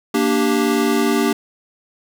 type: chord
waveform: square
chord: G minor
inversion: first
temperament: equal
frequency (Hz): 233.1 / 293.7 / 392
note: Bb3 / D4 / G4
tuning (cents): 0 / 0 / 0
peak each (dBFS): -20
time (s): 0.14-1.33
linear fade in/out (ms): 5
effects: none